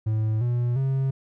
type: tone with pitch steps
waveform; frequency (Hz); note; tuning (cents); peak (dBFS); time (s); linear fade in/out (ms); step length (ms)
triangle; 109.1 / 121.05 / 134.32; A2 / B2 / C3; -14 / -34 / +46; -19; 0.06-1.11; 10; 350
effects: none